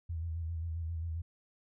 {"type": "tone with vibrato", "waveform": "sine", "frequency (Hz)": 82.41, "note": "E2", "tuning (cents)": 0, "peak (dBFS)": -34, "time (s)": [0.09, 1.22], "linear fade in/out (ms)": 10, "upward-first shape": "square", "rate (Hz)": 7.5, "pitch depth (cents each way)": 43, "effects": []}